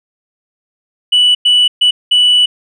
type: tone bursts at uneven times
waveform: sine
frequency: 2960 Hz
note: F#7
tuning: in tune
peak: -4 dBFS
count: 4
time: 1.12-1.35 / 1.45-1.68 / 1.81-1.91 / 2.11-2.46 s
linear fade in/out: 10 ms
effects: tanh soft clip ceiling -4 dBFS